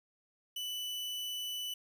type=tone; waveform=40% pulse; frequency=2981 Hz; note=F#7; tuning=12 cents sharp; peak=-36 dBFS; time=0.56-1.74 s; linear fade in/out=5 ms; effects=11-bit